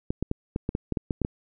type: clicks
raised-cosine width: 3 ms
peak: -13 dBFS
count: 11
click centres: 0.105 / 0.226 / 0.314 / 0.561 / 0.691 / 0.751 / 0.923 / 0.972 / 1.108 / 1.217 / 1.249 s
effects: none